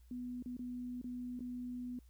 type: tone with dropouts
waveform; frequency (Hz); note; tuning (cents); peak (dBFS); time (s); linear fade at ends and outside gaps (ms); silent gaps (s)
sine; 246.9; B3; 0; -40; 0.11-1.99; 2; 0.425-0.459 / 0.568-0.592 / 1.015-1.042 / 1.393-1.405
effects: added 60 Hz sine -58 dBFS peak until 2.09 s + white hiss -75 dBFS RMS until 2.09 s